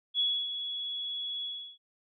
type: tone with ADSR envelope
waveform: sine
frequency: 3371 Hz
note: G#7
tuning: 25 cents sharp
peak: -24 dBFS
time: 0.14-1.78 s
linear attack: 53 ms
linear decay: 280 ms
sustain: -9 dB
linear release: 340 ms
effects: none